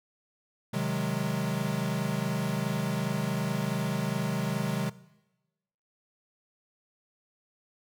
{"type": "chord", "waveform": "square", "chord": "Ab dominant seventh", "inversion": "first", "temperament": "equal", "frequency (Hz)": [130.81, 155.56, 185, 207.7], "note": ["C3", "Eb3", "Gb3", "Ab3"], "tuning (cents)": [0, 0, 0, 0], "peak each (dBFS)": -34, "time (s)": [0.73, 4.9], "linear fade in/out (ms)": 10, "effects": ["noise-tail reverb RT60 1.0 s tail -19 dB re dry"]}